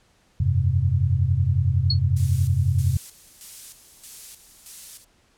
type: chord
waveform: sine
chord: F suspended second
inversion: none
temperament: just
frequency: 87.31 / 98.22 / 130.96 Hz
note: F2 / G2 / C3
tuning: 0 / +4 / +2 cents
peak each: -22 dBFS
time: 0.4-2.97 s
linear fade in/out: 5 ms
type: tone with exponential decay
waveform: sine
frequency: 4345 Hz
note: C#8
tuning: 35 cents flat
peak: -16 dBFS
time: 1.9-1.99 s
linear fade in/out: 5 ms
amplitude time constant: 18 ms
type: noise with tremolo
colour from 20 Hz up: violet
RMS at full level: -33 dBFS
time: 2.16-5.05 s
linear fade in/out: 10 ms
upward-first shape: square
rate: 1.6 Hz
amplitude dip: 65%
effects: pink hiss -61 dBFS RMS until 5.37 s + low-pass 9000 Hz 12 dB/octave